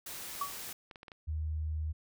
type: noise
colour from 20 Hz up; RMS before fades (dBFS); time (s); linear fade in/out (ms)
white; -43; 0.06-0.73; 5
type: clicks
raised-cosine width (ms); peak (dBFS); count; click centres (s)
0.3; -32; 7; 0.353 / 0.691 / 0.912 / 0.958 / 1.031 / 1.082 / 1.118
type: tone with exponential decay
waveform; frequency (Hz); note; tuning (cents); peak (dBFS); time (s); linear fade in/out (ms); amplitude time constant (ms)
sine; 1137; C#6; +44; -28; 0.41-0.56; 5; 32
type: tone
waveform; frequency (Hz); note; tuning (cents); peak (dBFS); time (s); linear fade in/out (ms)
sine; 77.78; D#2; 0; -32; 1.27-1.93; 20
effects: none